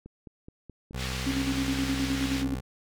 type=click train; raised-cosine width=3 ms; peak=-31 dBFS; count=8; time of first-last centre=0.06-1.546 s; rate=4.71 Hz
type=tone with vibrato; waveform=20% pulse; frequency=64.1 Hz; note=C2; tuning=35 cents flat; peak=-27 dBFS; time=0.93-2.61 s; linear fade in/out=20 ms; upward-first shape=sine; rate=19 Hz; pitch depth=18 cents each way
type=band-pass noise; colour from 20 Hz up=white; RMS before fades=-37 dBFS; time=0.96-2.45 s; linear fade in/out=50 ms; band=1300 to 3900 Hz; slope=12 dB/octave
type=tone with tremolo; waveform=sine; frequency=271.1 Hz; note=C#4; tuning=38 cents flat; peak=-25 dBFS; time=1.26-2.55 s; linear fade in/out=10 ms; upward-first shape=square; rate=9.5 Hz; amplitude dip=55%
effects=none